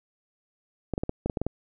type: clicks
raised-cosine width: 2 ms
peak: -14 dBFS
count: 9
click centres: 0.937 / 0.979 / 1.035 / 1.094 / 1.26 / 1.298 / 1.372 / 1.416 / 1.466 s
effects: none